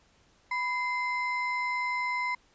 triangle ring-modulated tone, 1534 Hz, G6, 38 cents flat, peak -23 dBFS, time 0.51-2.35 s, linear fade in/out 5 ms, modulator 543 Hz, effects pink hiss -64 dBFS RMS until 2.54 s + resampled to 16000 Hz

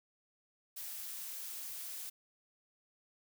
blue noise, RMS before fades -44 dBFS, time 0.76-2.1 s, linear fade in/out 10 ms, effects none

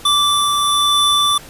square tone pair together, 1167 / 3502 Hz, D6 / A7, -11 / -9 cents, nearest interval octave + perfect fifth, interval 1902 cents, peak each -16 dBFS, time 0.05-1.38 s, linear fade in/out 5 ms, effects pink hiss -38 dBFS RMS until 1.49 s + resampled to 32000 Hz

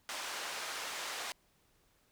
pink band-pass noise, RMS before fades -41 dBFS, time 0.09-1.32 s, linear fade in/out 0 ms, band 760 to 8000 Hz, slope 12 dB/octave, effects pink hiss -71 dBFS RMS until 2.11 s

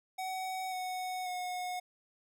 square tone with pitch steps, 751 / 738.5 / 726.3 Hz, F#5 / F#5 / F#5, +26 / -3 / -32 cents, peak -36 dBFS, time 0.18-1.8 s, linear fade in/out 10 ms, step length 540 ms, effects none

